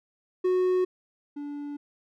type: tone pair in turn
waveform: triangle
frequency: 367.1 / 289.4 Hz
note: F#4 / D4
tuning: -14 / -25 cents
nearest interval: major third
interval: 411 cents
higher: first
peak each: -19 / -31 dBFS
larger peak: first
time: 0.44-0.85 / 1.36-1.77 s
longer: neither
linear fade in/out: 10 ms
effects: none